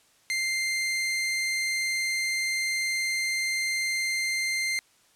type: tone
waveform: sawtooth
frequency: 2093 Hz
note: C7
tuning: in tune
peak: -22 dBFS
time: 0.3-4.79 s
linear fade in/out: 0 ms
effects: white hiss -62 dBFS RMS until 5.15 s + low-pass 10000 Hz 12 dB/octave